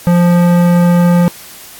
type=tone with tanh clipping; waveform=sine; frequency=174.61 Hz; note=F3; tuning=in tune; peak=-8 dBFS; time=0.07-1.28 s; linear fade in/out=0 ms; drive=17 dB; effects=white hiss -34 dBFS RMS until 1.79 s + AAC 64 kbps

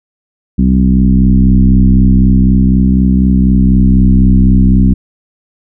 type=tone with frequency modulation; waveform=sine; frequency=128.2 Hz; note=C3; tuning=35 cents flat; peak=-4 dBFS; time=0.58-4.94 s; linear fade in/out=10 ms; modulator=64 Hz; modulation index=1.9; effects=none

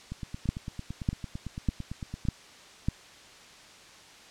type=two click trains; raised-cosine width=5 ms; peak=-23 / -13 dBFS; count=20 / 5; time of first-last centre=0.12-2.252 / 0.49-2.885 s; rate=8.91 / 1.67 Hz; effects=white hiss -51 dBFS RMS until 4.3 s + low-pass 6000 Hz 12 dB/octave

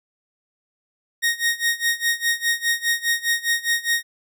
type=tone with tremolo; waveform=sawtooth; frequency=1864.7 Hz; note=A#6; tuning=in tune; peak=-13 dBFS; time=1.22-4.03 s; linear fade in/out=20 ms; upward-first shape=sine; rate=4.9 Hz; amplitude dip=90%; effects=none

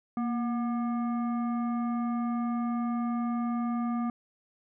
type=tone with frequency modulation; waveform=sine; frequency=234.7 Hz; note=A#3; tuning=12 cents sharp; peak=-27 dBFS; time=0.17-4.1 s; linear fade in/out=2 ms; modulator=964 Hz; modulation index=0.54; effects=none

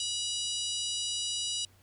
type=harmonic tone with a mistuned harmonic; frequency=972 Hz; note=B5; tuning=28 cents flat; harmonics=3 / 4 / 5 / 6 / 7 / 8 / 9 / 10; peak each=-35 / -37 / -39 / -41 / -42 / -43 / -44 / -45 dBFS; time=0-1.65 s; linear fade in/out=2 ms; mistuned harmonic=7; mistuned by=+63 cents; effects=added 95 Hz sine -60 dBFS peak until 1.82 s + pink hiss -64 dBFS RMS until 1.82 s

